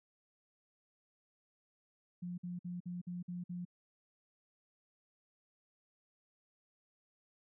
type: tone bursts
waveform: sine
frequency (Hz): 177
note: F3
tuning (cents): +23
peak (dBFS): -39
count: 7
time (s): 2.22-3.652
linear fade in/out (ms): 10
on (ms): 160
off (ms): 52
effects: none